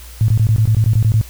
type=tone bursts; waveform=sine; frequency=110 Hz; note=A2; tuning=in tune; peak=-9 dBFS; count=11; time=0.21-1.213 s; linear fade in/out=0 ms; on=73 ms; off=20 ms; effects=added 60 Hz sine -34 dBFS peak until 1.29 s + white hiss -40 dBFS RMS until 1.29 s